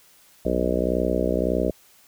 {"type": "harmonic tone", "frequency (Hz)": 61.74, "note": "B1", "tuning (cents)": 0, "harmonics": [1, 3, 4, 5, 6, 7, 8, 9, 10], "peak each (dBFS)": [-29, -29, -29, -29, -29, -29, -29, -29, -29], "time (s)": [0.45, 1.71], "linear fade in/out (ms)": 5, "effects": ["white hiss -55 dBFS RMS until 2.07 s"]}